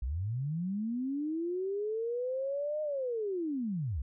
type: linear two-way sweep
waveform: sine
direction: up then down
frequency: 55 to 616 to 55 Hz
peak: -31 dBFS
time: 0.02-4.02 s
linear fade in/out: 5 ms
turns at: 2.82 s
effects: none